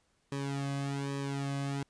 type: tone with flanger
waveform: sawtooth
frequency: 139.3 Hz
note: C#3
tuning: 9 cents sharp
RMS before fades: -35 dBFS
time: 0.32-1.83 s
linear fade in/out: 0 ms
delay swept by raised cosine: 1.4 to 2.19 ms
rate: 1.2 Hz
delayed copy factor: -1
effects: pink hiss -73 dBFS RMS until 1.89 s + resampled to 22050 Hz